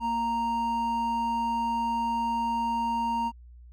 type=tone pair together; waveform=triangle; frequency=232.5 / 930 Hz; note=A#3 / A#5; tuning=-4 / -4 cents; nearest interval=2 octaves; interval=2400 cents; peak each=-31 / -24 dBFS; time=0-3.32 s; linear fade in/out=50 ms; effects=added 60 Hz sine -46 dBFS peak until 3.72 s